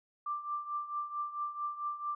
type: tone with tremolo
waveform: sine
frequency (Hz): 1180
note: D6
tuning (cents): +8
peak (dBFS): -31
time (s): 0.26-2.15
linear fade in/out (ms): 5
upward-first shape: triangle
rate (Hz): 4.5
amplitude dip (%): 80
effects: none